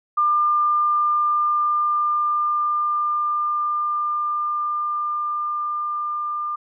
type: tone with level ramp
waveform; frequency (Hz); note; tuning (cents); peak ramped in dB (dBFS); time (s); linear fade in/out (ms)
sine; 1199; D6; +36; -15 to -23; 0.17-6.56; 10
effects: none